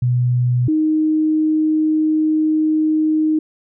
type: tone pair in turn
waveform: sine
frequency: 123.47 / 311.1 Hz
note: B2 / D#4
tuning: 0 / 0 cents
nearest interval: octave + major third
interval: 1600 cents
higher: second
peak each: -13 dBFS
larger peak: neither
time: 0.02-0.68 / 0.68-3.39 s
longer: second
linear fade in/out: 5 ms
effects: none